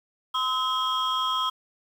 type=tone cluster; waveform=sine; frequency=1029 / 1285 / 3252 Hz; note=C6 / E6 / G#7; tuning=-29 / -45 / -37 cents; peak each=-26 dBFS; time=0.34-1.5 s; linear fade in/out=10 ms; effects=tanh soft clip ceiling -19 dBFS + 8-bit